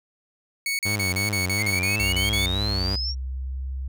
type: tone bursts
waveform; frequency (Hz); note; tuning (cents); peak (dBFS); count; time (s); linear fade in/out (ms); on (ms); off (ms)
sawtooth; 2221; C#7; +3; -20; 11; 0.66-2.46; 2; 130; 37
type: tone with vibrato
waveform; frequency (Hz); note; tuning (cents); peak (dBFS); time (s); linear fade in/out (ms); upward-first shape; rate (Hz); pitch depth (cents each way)
sawtooth; 98; G2; 0; -22; 0.85-2.96; 10; triangle; 2.9; 150
type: exponential sweep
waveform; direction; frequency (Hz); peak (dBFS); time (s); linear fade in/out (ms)
sine; up; 2021 to 5640; -26; 1.57-3.15; 50
type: tone with pitch glide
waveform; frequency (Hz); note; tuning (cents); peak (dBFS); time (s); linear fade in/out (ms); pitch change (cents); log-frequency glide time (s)
sine; 62.6 to 65.98; B1 to C2; +24 to +15; -27; 2-3.88; 5; +91; 2.29-3.69
effects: none